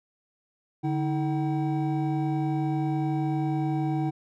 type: tone cluster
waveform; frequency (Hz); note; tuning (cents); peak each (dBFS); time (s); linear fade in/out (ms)
triangle; 146.4 / 319.4 / 762; D3 / D#4 / G5; -5 / +45 / -49; -25 / -26 / -32; 0.83-4.11; 20
effects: none